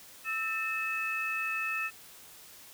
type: tone cluster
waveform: sine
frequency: 1312 / 1801 / 2593 Hz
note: E6 / A6 / E7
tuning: -9 / +40 / -29 cents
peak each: -37 / -37 / -32 dBFS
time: 0.24-1.91 s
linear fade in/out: 50 ms
effects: white hiss -52 dBFS RMS until 2.73 s